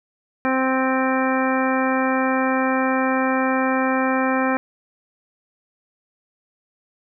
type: harmonic tone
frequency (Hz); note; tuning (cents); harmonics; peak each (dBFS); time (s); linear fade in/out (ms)
261.6; C4; 0; 1 / 2 / 3 / 4 / 5 / 6 / 7 / 9; -21 / -24 / -26 / -27 / -28 / -29 / -29 / -31; 0.45-4.57; 0
effects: none